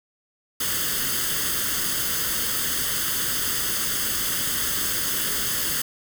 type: noise with comb filter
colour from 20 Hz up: white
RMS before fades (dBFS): -25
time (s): 0.6-5.82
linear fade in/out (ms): 5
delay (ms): 0.62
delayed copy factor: +0.7
effects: none